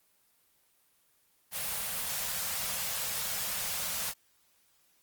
white band-stop noise, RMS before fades -34 dBFS, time 1.51-4.14 s, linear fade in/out 50 ms, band 230 to 460 Hz, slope 96 dB/octave, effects white hiss -69 dBFS RMS until 5.02 s + Opus 24 kbps

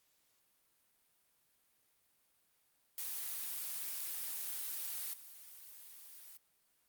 blue noise with level steps, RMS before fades -41 / -54 dBFS, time 2.98-6.37 s, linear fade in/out 2 ms, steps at 5.13 s, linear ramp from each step 10 ms, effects white hiss -75 dBFS RMS until 6.88 s + Opus 48 kbps

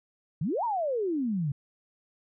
sine exponential two-way sweep, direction up then down, 133.4 to 987.8 to 133.4 Hz, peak -26 dBFS, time 0.41-1.52 s, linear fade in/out 5 ms, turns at 0.64 s, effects none

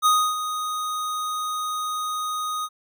square tone with ADSR envelope, 1244.5 Hz, D#6, in tune, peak -15 dBFS, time 0.02-2.69 s, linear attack 39 ms, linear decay 290 ms, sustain -11 dB, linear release 49 ms, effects none

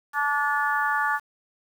harmonic tone, 289.5 Hz, D4, 25 cents flat, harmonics 3 / 4 / 5 / 6, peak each -27 / -27 / -27 / -27 dBFS, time 0.13-1.2 s, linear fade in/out 50 ms, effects 8-bit

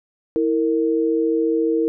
sine tone pair together, 325.7 / 460 Hz, E4 / A#4, -21 / -23 cents, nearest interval tritone, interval 598 cents, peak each -19 dBFS, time 0.36-1.88 s, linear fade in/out 0 ms, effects none

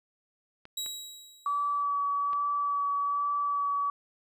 clicks, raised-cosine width 0.3 ms, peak -30 dBFS, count 3, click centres 0.654 / 0.862 / 2.332 s
25% pulse tone with exponential decay, 3863 Hz, B7, 39 cents flat, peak -27 dBFS, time 0.77-1.83 s, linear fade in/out 5 ms, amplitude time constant 230 ms
sine tone with vibrato, 1146 Hz, D6, 43 cents flat, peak -26 dBFS, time 1.46-3.9 s, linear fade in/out 2 ms, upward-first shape sine, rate 1.2 Hz, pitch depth 12 cents each way
effects none

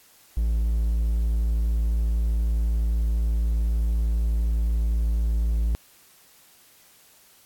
triangle tone, 56 Hz, A1, 31 cents sharp, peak -18 dBFS, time 0.37-5.75 s, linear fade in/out 0 ms, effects white hiss -55 dBFS RMS until 7.45 s + AAC 64 kbps

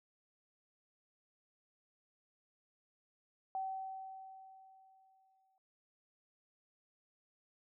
sine tone with exponential decay, 765 Hz, G5, 42 cents flat, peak -35 dBFS, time 3.55-5.58 s, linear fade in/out 1 ms, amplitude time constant 440 ms, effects noise-tail reverb RT60 0.1 s tail -23 dB re dry

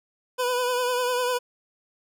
25% pulse tone with vibrato, 496.6 Hz, B4, 9 cents sharp, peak -19 dBFS, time 0.38-1.39 s, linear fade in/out 20 ms, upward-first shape triangle, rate 10 Hz, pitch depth 45 cents each way, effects none

